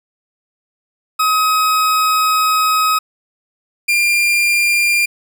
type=tone pair in turn; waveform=40% pulse; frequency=1268 / 2395 Hz; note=D#6 / D7; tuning=+32 / +33 cents; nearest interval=major seventh; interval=1101 cents; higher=second; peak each=-11 dBFS; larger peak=neither; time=1.19-2.99 / 3.88-5.06 s; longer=first; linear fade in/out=10 ms; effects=none